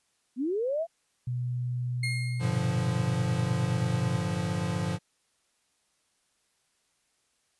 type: linear sweep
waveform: sine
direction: up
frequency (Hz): 230.3 to 690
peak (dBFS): -26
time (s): 0.36-0.87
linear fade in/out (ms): 50
type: tone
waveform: sine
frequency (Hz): 123.47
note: B2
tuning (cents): 0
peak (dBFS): -28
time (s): 1.27-4.17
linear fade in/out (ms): 5
type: tone with exponential decay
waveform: 35% pulse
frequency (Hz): 2137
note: C7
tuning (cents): +36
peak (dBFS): -27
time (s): 2.03-3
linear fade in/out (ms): 5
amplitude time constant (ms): 210
type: chord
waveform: square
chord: G minor seventh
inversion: none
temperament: equal with one note detuned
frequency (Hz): 98 / 114.01 / 146.83 / 174.61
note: G2 / Bb2 / D3 / F3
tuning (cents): 0 / -38 / 0 / 0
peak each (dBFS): -35 / -36 / -35 / -32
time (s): 2.39-4.99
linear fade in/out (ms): 50
effects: white hiss -72 dBFS RMS until 7.59 s + resampled to 24000 Hz